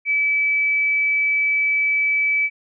sine tone, 2300 Hz, D7, 37 cents flat, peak -16 dBFS, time 0.05-2.5 s, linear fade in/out 50 ms, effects none

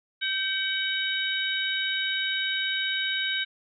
harmonic tone with a mistuned harmonic, 755 Hz, F#5, 35 cents sharp, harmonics 2 / 3 / 4 / 5, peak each -30 / -33 / -31 / -30 dBFS, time 0.21-3.45 s, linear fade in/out 20 ms, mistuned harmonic 2, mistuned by +52 cents, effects none

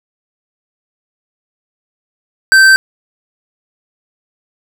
sine tone with tanh clipping, 1554 Hz, G6, 16 cents flat, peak -5 dBFS, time 2.52-2.76 s, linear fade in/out 0 ms, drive 14 dB, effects none

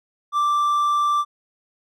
triangle tone, 1174.7 Hz, D6, in tune, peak -15 dBFS, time 0.32-1.25 s, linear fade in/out 50 ms, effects none

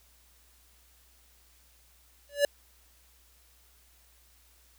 square tone with exponential growth, 574 Hz, D5, 40 cents flat, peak -18 dBFS, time 2.29-2.45 s, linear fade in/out 2 ms, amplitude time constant 33 ms, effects added 60 Hz sine -63 dBFS peak until 4.78 s + white hiss -63 dBFS RMS until 4.78 s

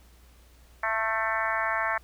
harmonic tone with a mistuned harmonic, 222.3 Hz, A3, 18 cents sharp, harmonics 3 / 4 / 5 / 6 / 7 / 8 / 9 / 10, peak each -33 / -33 / -32 / -33 / -34 / -31 / -36 / -38 dBFS, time 0.83-1.98 s, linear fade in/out 5 ms, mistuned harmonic 5, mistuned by -25 cents, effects added 60 Hz sine -53 dBFS peak until 2.03 s + pink hiss -60 dBFS RMS until 2.03 s

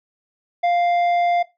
triangle tone with tanh clipping, 698.5 Hz, F5, in tune, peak -17 dBFS, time 0.63-1.43 s, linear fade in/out 10 ms, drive 12 dB, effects noise-tail reverb RT60 0.2 s tail -17 dB re dry

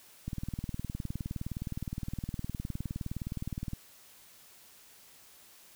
click train, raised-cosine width 5 ms, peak -23 dBFS, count 68, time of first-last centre 0.28-3.734 s, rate 19.4 Hz, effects white hiss -57 dBFS RMS until 5.75 s

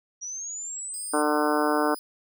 sine linear sweep, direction up, 5740 to 9210 Hz, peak -32 dBFS, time 0.21-1.23 s, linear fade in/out 20 ms
5% pulse tone, 4978 Hz, D#8, in tune, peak -33 dBFS, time 0.94-1.99 s, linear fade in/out 0 ms
harmonic tone, 150 Hz, D3, 37 cents sharp, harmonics 2 / 3 / 4 / 5 / 6 / 7 / 8 / 9 / 10, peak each -26 / -28 / -29 / -30 / -31 / -31 / -32 / -33 / -33 dBFS, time 1.13-1.95 s, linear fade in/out 10 ms
effects none

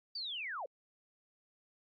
sine linear sweep, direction down, 4736 to 470 Hz, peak -38 dBFS, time 0.15-0.66 s, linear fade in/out 5 ms, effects Opus 48 kbps

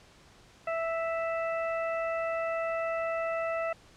harmonic tone, 659.3 Hz, E5, in tune, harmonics 1 / 2 / 3 / 4, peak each -30 / -36 / -40 / -42 dBFS, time 0.67-3.73 s, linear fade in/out 5 ms, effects pink hiss -57 dBFS RMS until 3.96 s + low-pass 7000 Hz 12 dB/octave

